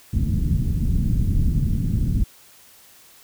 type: low-pass noise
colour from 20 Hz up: pink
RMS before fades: -20 dBFS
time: 0.13-2.24 s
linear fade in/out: 5 ms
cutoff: 210 Hz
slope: 24 dB/octave
effects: white hiss -50 dBFS RMS until 3.23 s